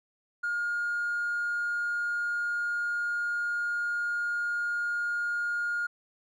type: tone with hard clipping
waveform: sine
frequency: 1422 Hz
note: F6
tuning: 31 cents sharp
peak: -28 dBFS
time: 0.43-5.87 s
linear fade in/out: 10 ms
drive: 1 dB
effects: none